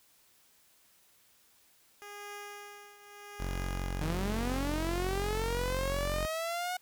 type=tone with tremolo; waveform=10% pulse; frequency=409.9 Hz; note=G#4; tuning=23 cents flat; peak=-33 dBFS; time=2.02-4.58 s; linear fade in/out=0 ms; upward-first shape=triangle; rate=0.78 Hz; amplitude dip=80%
type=tone; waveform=sawtooth; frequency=45.63 Hz; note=F#1; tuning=23 cents flat; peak=-29 dBFS; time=3.39-6.27 s; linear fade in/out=20 ms
type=linear sweep; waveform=sawtooth; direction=up; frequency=147.3 to 735 Hz; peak=-29 dBFS; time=4.01-6.77 s; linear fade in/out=5 ms
effects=white hiss -65 dBFS RMS until 6.81 s